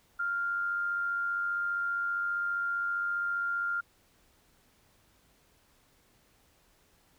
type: tone with amplitude modulation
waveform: sine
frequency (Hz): 1396.9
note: F6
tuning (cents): 0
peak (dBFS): -27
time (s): 0.19-3.81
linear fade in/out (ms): 10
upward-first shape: sine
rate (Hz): 95.1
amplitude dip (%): 35
effects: pink hiss -66 dBFS RMS until 7.18 s